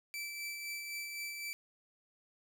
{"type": "tone with tremolo", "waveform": "sawtooth", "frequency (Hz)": 2324, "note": "D7", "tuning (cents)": -19, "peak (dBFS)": -35, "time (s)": [0.14, 1.53], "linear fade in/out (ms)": 0, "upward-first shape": "sine", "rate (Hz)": 3.9, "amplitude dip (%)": 35, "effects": []}